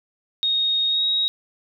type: tone with pitch glide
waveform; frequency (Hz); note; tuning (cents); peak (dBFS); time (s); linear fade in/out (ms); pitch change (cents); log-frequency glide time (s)
sine; 3729 to 3792; A#7 to A#7; 0 to +29; -18; 0.43-1.28; 0; +29; 0.88-1.04
effects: none